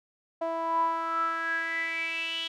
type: tone with band-pass filter sweep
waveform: sawtooth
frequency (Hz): 329.6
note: E4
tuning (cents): 0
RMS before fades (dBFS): -30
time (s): 0.41-2.48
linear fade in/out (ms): 10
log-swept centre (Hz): 750 to 3200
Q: 9.6
effects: none